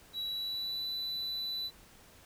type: tone with pitch glide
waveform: triangle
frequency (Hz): 3905 to 3980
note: B7 to B7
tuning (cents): -20 to +13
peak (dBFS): -33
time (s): 0.13-1.71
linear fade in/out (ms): 50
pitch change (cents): +33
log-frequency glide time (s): 0.23-0.86
effects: pink hiss -58 dBFS RMS until 2.25 s